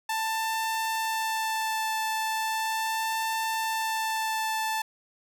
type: tone with vibrato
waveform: sawtooth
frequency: 885 Hz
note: A5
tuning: 10 cents sharp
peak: -23 dBFS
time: 0.09-4.82 s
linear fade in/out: 5 ms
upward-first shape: sine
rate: 0.38 Hz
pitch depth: 11 cents each way
effects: none